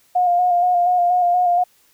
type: tone with vibrato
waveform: sine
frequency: 712 Hz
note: F5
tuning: 33 cents sharp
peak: -13 dBFS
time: 0.15-1.64 s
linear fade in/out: 10 ms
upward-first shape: square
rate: 4.2 Hz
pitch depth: 25 cents each way
effects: white hiss -57 dBFS RMS until 1.93 s